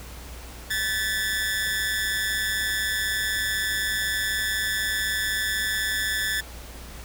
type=tone with amplitude modulation; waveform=sawtooth; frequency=1744 Hz; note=A6; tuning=16 cents flat; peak=-17 dBFS; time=0.7-6.41 s; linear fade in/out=10 ms; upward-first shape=sine; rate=208 Hz; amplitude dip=75%; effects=added 60 Hz sine -40 dBFS peak until 7.04 s + pink hiss -43 dBFS RMS until 7.04 s